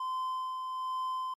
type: tone with tremolo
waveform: triangle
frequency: 1031 Hz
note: C6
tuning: 26 cents flat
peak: -29 dBFS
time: 0-1.34 s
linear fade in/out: 5 ms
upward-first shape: sine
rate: 1.2 Hz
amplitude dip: 35%
effects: MP3 64 kbps